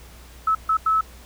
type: tone bursts at uneven times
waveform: sine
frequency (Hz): 1300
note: E6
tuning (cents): -24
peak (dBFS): -16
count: 3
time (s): 0.47-0.55 / 0.69-0.77 / 0.86-1.01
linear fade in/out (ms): 5
effects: added 60 Hz sine -44 dBFS peak until 1.25 s + pink hiss -48 dBFS RMS until 1.25 s